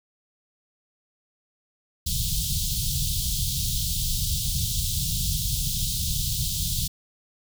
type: band-stop noise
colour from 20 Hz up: pink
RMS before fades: -26 dBFS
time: 2.06-6.88 s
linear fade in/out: 10 ms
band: 170 to 3300 Hz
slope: 48 dB/octave
effects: none